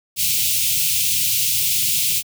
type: band-stop noise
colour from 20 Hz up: white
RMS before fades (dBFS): -19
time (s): 0.16-2.23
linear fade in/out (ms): 50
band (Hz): 170 to 2400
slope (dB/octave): 48
effects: high-pass 80 Hz 12 dB/octave